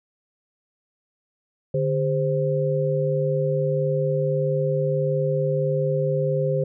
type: tone cluster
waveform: sine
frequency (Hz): 146.8 / 401.4 / 523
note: D3 / G4 / C5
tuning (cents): 0 / +41 / -1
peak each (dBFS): -23 / -27 / -23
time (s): 1.74-6.64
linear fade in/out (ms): 5
effects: none